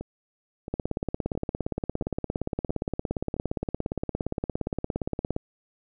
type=two click trains; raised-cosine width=2 ms; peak=-14 / -22 dBFS; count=81 / 6; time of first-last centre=0.74-5.364 / 0.01-3.366 s; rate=17.3 / 1.49 Hz; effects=none